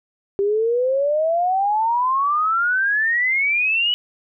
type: exponential sweep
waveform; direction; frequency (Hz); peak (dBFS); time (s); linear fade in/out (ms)
sine; up; 392 to 2972; -16; 0.39-3.94; 0
effects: none